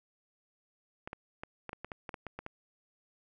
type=clicks; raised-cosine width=0.5 ms; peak=-25 dBFS; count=12; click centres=1.075 / 1.131 / 1.435 / 1.693 / 1.731 / 1.846 / 1.918 / 2.092 / 2.142 / 2.267 / 2.39 / 2.464 s; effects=none